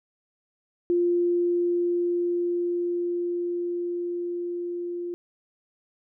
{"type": "tone with level ramp", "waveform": "sine", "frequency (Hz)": 349.2, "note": "F4", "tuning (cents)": 0, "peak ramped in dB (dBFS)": [-19, -29], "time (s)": [0.9, 5.14], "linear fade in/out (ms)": 0, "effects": []}